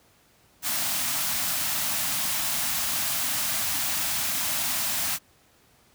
white band-stop noise, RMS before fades -27 dBFS, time 0.62-5.19 s, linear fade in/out 50 ms, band 310 to 590 Hz, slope 96 dB/octave, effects pink hiss -60 dBFS RMS until 5.94 s + high-pass 60 Hz 12 dB/octave

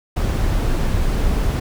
brown noise, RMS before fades -18 dBFS, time 0.16-1.6 s, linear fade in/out 10 ms, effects none

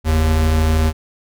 square tone pair together, 45.86 / 78.9 Hz, F#1 / D#2, -15 / +25 cents, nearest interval major sixth, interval 940 cents, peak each -21 / -14 dBFS, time 0.04-0.93 s, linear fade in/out 50 ms, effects none

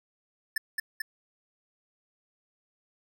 square tone with echo, 1760 Hz, A6, in tune, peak -26 dBFS, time 0.56-0.58 s, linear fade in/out 5 ms, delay 220 ms, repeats 2, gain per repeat -2 dB, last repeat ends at 1.02 s, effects none

